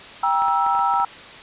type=chord; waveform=sine; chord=E diminished; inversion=first; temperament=just; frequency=791.1 / 949.3 / 1318.5 Hz; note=G5 / Bb5 / E6; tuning=+16 / +31 / 0 cents; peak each=-21 dBFS; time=0.23-1.05 s; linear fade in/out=5 ms
type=clicks; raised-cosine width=0.5 ms; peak=-21 dBFS; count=7; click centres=0.421 / 0.483 / 0.665 / 0.751 / 0.792 / 0.938 / 1 s
effects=white hiss -39 dBFS RMS until 1.42 s + resampled to 8000 Hz